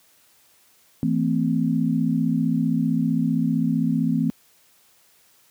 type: tone cluster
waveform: sine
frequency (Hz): 164.6 / 224.7 / 260.2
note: E3 / A3 / C4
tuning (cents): -2 / +37 / -9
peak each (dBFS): -23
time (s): 1.03-4.3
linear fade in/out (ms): 0
effects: white hiss -58 dBFS RMS until 5.5 s + high-pass 60 Hz 12 dB/octave